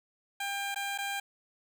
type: tone with dropouts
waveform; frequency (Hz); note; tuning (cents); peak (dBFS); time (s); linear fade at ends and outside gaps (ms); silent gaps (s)
15% pulse; 798; G5; +31; -26; 0.4-1.2; 5; 0.746-0.759 / 0.978-0.985
effects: none